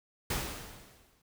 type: noise with exponential decay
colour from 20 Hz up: pink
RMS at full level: -31 dBFS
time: 0.3-1.22 s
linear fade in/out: 5 ms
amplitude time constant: 200 ms
effects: none